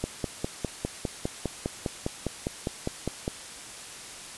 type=click train; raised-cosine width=2 ms; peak=-14 dBFS; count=17; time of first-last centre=0.04-3.279 s; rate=4.94 Hz; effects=white hiss -42 dBFS RMS until 4.37 s + resampled to 24000 Hz